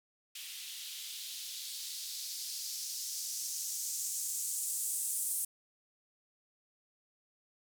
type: noise with band-pass filter sweep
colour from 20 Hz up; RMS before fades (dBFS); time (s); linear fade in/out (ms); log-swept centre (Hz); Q
violet; -39; 0.35-5.45; 5; 2900 to 9300; 2.1
effects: none